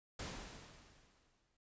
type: noise with exponential decay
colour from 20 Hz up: pink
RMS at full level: -43 dBFS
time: 0.19-1.57 s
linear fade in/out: 5 ms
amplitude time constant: 300 ms
effects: noise-tail reverb RT60 0.2 s tail -25 dB re dry + resampled to 16000 Hz